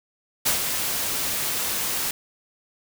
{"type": "noise with ADSR envelope", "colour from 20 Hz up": "white", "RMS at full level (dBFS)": -20, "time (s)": [0.45, 2.11], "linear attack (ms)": 16, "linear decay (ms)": 120, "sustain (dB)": -6, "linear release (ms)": 3, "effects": []}